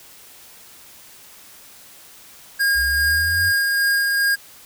square tone with tremolo, 1623 Hz, G#6, 40 cents flat, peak -16 dBFS, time 2.59-4.36 s, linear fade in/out 20 ms, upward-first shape sine, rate 2.5 Hz, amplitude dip 25%
sine linear sweep, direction up, 62 to 93.5 Hz, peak -26 dBFS, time 2.74-3.53 s, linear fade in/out 50 ms
effects white hiss -45 dBFS RMS until 4.65 s

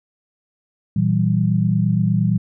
sine tone cluster, 116.7 / 163.1 / 191.7 Hz, A#2 / E3 / G3, +2 / -18 / -38 cents, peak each -19 dBFS, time 0.96-2.38 s, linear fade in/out 5 ms, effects none

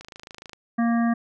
click train, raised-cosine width 0.2 ms, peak -23 dBFS, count 15, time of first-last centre 0.01-0.532 s, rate 26.8 Hz
harmonic tone, 233.1 Hz, A#3, in tune, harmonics 1 / 3 / 5 / 7 / 8, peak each -19 / -29 / -33 / -36 / -37 dBFS, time 0.78-1.14 s, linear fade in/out 10 ms
effects none

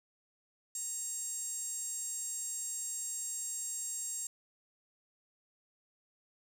sawtooth tone with high-pass filter, 935 Hz, A#5, 5 cents sharp, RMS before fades -39 dBFS, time 0.75-4.27 s, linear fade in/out 2 ms, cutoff 7600 Hz, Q 9, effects none

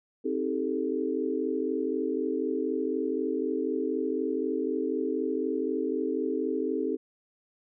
sine chord, A half-diminished seventh, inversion first, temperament just, 264 / 316.8 / 396 / 440 Hz, C4 / Eb4 / G4 / A4, +16 / +31 / +18 / 0 cents, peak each -32 dBFS, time 0.24-6.97 s, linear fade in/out 20 ms, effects none

